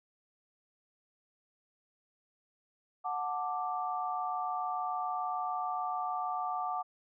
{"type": "chord", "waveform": "sine", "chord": "D major", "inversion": "first", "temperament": "just", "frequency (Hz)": [734.2, 881, 1174.7], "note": ["F#5", "A5", "D6"], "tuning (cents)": [-14, 2, 0], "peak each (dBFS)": [-35, -39, -36], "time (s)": [3.04, 6.83], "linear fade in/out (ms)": 20, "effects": []}